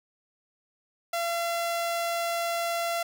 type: tone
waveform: sawtooth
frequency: 681 Hz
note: F5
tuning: 44 cents flat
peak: -23 dBFS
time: 1.13-3.03 s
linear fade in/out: 5 ms
effects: none